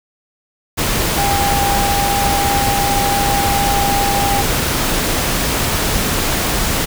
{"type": "tone in noise", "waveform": "sine", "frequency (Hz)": 802, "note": "G5", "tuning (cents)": 39, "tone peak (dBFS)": -16, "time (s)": [1.17, 4.43], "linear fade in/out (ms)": 20, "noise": "pink", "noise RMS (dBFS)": -17, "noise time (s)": [0.77, 6.86], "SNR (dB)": -2, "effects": []}